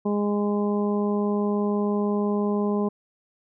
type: harmonic tone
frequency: 205.9 Hz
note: G#3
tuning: 15 cents flat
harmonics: 1 / 2 / 3 / 4 / 5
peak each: -23 / -26 / -34 / -36 / -35 dBFS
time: 0.05-2.89 s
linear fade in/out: 10 ms
effects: none